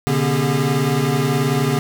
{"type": "tone cluster", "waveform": "square", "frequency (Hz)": [126.4, 145, 240.1, 273.2, 403.9], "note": ["B2", "D3", "B3", "C#4", "G#4"], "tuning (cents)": [41, -22, -49, -25, -48], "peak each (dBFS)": [-25, -20, -24, -27, -24], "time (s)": [0.07, 1.79], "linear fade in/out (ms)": 0, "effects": ["8-bit"]}